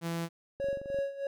sawtooth tone, 167.6 Hz, E3, 29 cents sharp, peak -28 dBFS, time 0.01-0.29 s, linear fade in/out 50 ms
click train, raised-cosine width 2 ms, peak -32 dBFS, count 10, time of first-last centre 0.6-0.988 s, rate 23.2 Hz
triangle tone with tremolo, 554.4 Hz, C#5, in tune, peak -26 dBFS, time 0.6-1.27 s, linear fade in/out 2 ms, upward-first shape sine, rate 3.2 Hz, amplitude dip 80%
effects none

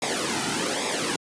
pink noise with flanger, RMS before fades -26 dBFS, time 0.02-1.16 s, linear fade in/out 2 ms, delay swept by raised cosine 0.67 to 1.87 ms, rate 1.2 Hz, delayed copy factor -0.7, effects high-pass 200 Hz 12 dB/octave + resampled to 22050 Hz

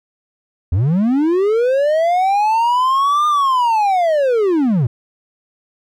triangle linear two-way sweep, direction up then down, 77.3 to 1217 to 107.1 Hz, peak -10 dBFS, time 0.72-4.87 s, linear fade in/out 5 ms, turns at 3.27 s, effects none

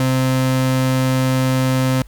35% pulse tone pair together, 130 / 260 Hz, C3 / C4, -11 / -11 cents, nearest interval octave, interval 1200 cents, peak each -14 / -22 dBFS, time 0-2.02 s, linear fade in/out 2 ms, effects added 50 Hz sine -37 dBFS peak until 2.07 s + pink hiss -53 dBFS RMS until 2.07 s

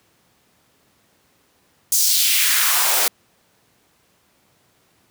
white noise with high-pass filter sweep, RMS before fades -17 dBFS, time 1.92-3.08 s, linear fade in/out 2 ms, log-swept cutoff 6800 to 470 Hz, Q 1.8, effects pink hiss -60 dBFS RMS until 5.1 s + high-pass 100 Hz 12 dB/octave

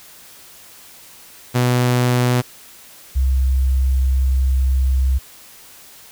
sawtooth / sine tone pair in turn, 123.7 / 65.53 Hz, B2 / C2, +3 / +3 cents, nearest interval major seventh, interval 1100 cents, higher first, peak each -10 / -13 dBFS, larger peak first, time 1.54-2.42 / 3.15-5.19 s, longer second, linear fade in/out 20 ms, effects white hiss -43 dBFS RMS until 6.11 s

